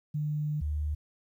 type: tone pair in turn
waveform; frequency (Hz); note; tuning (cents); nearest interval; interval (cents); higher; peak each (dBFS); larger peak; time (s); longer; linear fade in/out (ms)
sine; 150 / 75; D3 / D2; +37 / +37; octave; 1200; first; -28; neither; 0.14-0.61 / 0.61-0.95; first; 10
effects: 11-bit